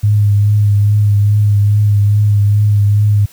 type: tone with vibrato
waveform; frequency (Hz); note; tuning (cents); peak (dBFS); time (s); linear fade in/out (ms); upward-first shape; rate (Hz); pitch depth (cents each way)
sine; 103.3; G#2; -9; -7; 0.03-3.26; 10; triangle; 2.4; 29
effects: white hiss -43 dBFS RMS until 3.32 s